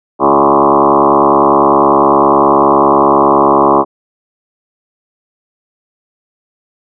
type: tone with frequency modulation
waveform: sine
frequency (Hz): 703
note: F5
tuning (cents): +11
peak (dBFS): -5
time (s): 0.19-3.85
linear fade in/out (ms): 50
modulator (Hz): 69.9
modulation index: 6.2
effects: none